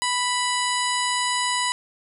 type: harmonic tone with a mistuned harmonic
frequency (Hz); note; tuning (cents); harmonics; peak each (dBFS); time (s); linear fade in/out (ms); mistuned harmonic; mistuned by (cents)
987.8; B5; 0; 1 / 2 / 3 / 4 / 5 / 7 / 8 / 9 / 10; -25 / -28 / -30 / -31 / -32 / -33 / -34 / -35 / -35; 0.02-1.72; 0; 10; +61
effects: none